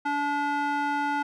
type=tone with band-pass filter; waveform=square; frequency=288.3 Hz; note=D4; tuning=32 cents flat; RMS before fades=-27 dBFS; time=0.05-1.23 s; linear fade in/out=10 ms; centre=1100 Hz; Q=2.2; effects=none